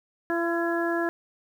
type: harmonic tone with a mistuned harmonic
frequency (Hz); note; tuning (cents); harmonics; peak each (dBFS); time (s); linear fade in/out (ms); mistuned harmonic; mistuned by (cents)
338.9; E4; +48; 1 / 2 / 3 / 4 / 5; -26 / -30 / -35 / -36 / -31; 0.3-1.09; 0; 5; -17
effects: 9-bit